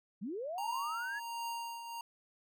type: linear sweep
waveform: sine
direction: up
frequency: 169.6 to 1727 Hz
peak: -37 dBFS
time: 0.21-1.2 s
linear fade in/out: 20 ms
type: tone with tremolo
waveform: square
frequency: 932.3 Hz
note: A#5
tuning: in tune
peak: -37 dBFS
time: 0.58-2.01 s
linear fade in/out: 2 ms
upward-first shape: triangle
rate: 1.4 Hz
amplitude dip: 60%
effects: none